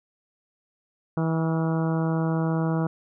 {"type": "harmonic tone with a mistuned harmonic", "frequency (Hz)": 162.3, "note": "E3", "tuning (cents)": -27, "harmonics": [1, 2, 3, 4, 5, 6, 7, 8, 9], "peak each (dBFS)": [-23, -29, -33, -35, -37, -39, -40, -41, -42], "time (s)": [1.17, 2.87], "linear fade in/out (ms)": 2, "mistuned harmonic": 9, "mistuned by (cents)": -39, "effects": []}